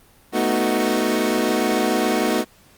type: chord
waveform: 25% pulse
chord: B dominant seventh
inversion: third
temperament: equal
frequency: 220 / 246.9 / 311.1 / 370 Hz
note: A3 / B3 / D#4 / F#4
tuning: 0 / 0 / 0 / 0 cents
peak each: -20 dBFS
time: 0.32-2.45 s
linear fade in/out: 50 ms
effects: pink hiss -53 dBFS RMS until 2.77 s + Opus 32 kbps